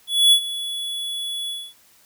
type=tone with ADSR envelope; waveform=square; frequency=3400 Hz; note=G#7; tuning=40 cents sharp; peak=-10 dBFS; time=0.07-1.74 s; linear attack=250 ms; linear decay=78 ms; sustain=-16 dB; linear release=250 ms; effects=white hiss -55 dBFS RMS until 2.05 s